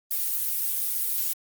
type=noise with flanger; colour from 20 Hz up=violet; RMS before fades=-27 dBFS; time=0.11-1.33 s; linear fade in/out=0 ms; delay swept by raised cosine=2 to 4.1 ms; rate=1.4 Hz; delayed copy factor=-1; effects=Opus 32 kbps